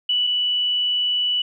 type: tone pair in turn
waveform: sine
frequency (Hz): 2960 / 2960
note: F#7 / F#7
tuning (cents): 0 / 0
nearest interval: unison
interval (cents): 0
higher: neither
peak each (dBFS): -17 / -18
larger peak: first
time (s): 0.09-0.27 / 0.27-1.42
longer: second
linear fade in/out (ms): 5
effects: none